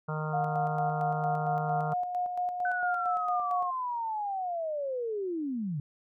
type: harmonic tone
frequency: 154.3 Hz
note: D#3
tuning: 14 cents flat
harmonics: 1 / 3 / 4 / 5 / 6 / 7 / 8 / 9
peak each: -32 / -40 / -41 / -44 / -42 / -44 / -42 / -41 dBFS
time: 0.08-1.94 s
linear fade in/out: 10 ms
type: tone with tremolo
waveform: sine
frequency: 719 Hz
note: F#5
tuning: 50 cents flat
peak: -27 dBFS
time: 0.33-3.71 s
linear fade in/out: 10 ms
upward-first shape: square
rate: 4.4 Hz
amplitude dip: 45%
type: linear sweep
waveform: sine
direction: down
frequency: 1521 to 135.7 Hz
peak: -30 dBFS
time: 2.65-5.8 s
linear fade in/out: 2 ms
effects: none